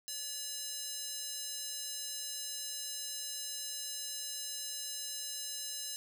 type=tone with high-pass filter; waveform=square; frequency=574 Hz; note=D5; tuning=40 cents flat; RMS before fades=-41 dBFS; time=0.08-5.96 s; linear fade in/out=0 ms; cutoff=5400 Hz; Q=1.3; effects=10-bit